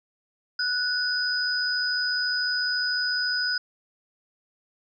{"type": "tone pair together", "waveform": "sine", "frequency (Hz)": [1480, 4986], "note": ["F#6", "D#8"], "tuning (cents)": [0, 3], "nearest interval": "octave + major sixth", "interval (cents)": 2103, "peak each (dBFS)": -26, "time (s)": [0.59, 3.58], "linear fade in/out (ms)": 5, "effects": []}